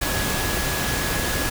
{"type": "tone in noise", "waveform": "sine", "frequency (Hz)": 1680, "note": "G#6", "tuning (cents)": 19, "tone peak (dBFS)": -31, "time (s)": [0.01, 1.5], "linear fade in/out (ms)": 10, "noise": "pink", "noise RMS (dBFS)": -24, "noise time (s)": [0.01, 1.5], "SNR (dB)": -10, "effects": []}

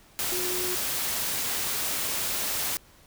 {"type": "tone in noise", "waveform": "sine", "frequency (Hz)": 361.8, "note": "F#4", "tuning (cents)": -39, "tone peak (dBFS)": -32, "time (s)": [0.32, 0.75], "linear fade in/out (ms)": 0, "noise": "white", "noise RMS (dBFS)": -29, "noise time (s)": [0.19, 2.77], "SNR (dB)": -6, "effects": ["pink hiss -56 dBFS RMS until 3.06 s"]}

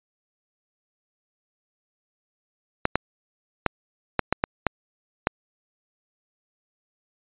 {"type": "clicks", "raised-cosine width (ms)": 0.5, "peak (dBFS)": -4, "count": 8, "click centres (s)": [2.854, 2.956, 3.663, 4.193, 4.326, 4.439, 4.667, 5.271], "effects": ["resampled to 8000 Hz"]}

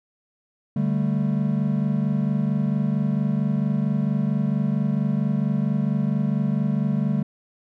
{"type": "chord", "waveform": "triangle", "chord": "D suspended fourth", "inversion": "none", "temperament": "just", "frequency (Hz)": [146.83, 195.78, 220.2], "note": ["D3", "G3", "A3"], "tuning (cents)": [0, -2, 2], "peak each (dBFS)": [-22, -22, -23], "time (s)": [0.76, 7.23], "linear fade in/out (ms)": 5, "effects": []}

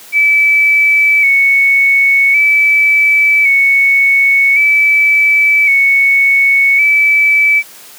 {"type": "tone with vibrato", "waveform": "sine", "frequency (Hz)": 2260, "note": "C#7", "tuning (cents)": 33, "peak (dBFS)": -6, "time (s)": [0.12, 7.63], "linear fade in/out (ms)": 50, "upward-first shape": "square", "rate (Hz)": 0.45, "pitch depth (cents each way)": 34, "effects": ["white hiss -36 dBFS RMS until 7.98 s", "high-pass 200 Hz 12 dB/octave"]}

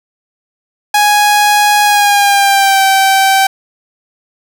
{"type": "tone with pitch glide", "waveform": "sawtooth", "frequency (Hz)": [830.6, 775], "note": ["G#5", "G5"], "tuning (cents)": [0, -20], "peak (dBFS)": -3, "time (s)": [0.94, 3.47], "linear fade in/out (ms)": 5, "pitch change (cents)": -120, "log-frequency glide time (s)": [1.84, 2.83], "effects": []}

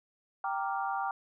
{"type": "chord", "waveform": "sine", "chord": "G minor seventh", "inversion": "none", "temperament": "equal", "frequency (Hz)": [784, 932.3, 1174.7, 1396.9], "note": ["G5", "Bb5", "D6", "F6"], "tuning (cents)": [0, 0, 0, 0], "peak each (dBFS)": [-33, -37, -37, -39], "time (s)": [0.44, 1.11], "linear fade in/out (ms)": 2, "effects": []}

